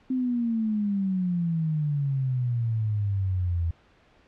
sine exponential sweep, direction down, 261.4 to 82.4 Hz, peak -23 dBFS, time 0.1-3.71 s, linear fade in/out 5 ms, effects pink hiss -59 dBFS RMS until 4.27 s + low-pass 3000 Hz 12 dB/octave

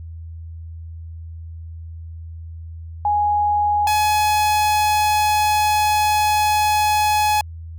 sine / 45% pulse tone pair in turn, 830 / 844.5 Hz, G#5 / G#5, -1 / +29 cents, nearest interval unison, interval 30 cents, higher second, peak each -15 dBFS, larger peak neither, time 3.05-3.87 / 3.87-7.41 s, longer second, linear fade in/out 2 ms, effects added 82 Hz sine -31 dBFS peak until 7.78 s

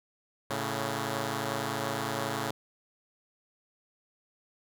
5% pulse tone pair together, 110.78 / 139.2 Hz, A2 / C#3, +12 / +8 cents, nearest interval major third, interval 396 cents, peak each -22 dBFS, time 0.5-2.51 s, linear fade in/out 5 ms, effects none

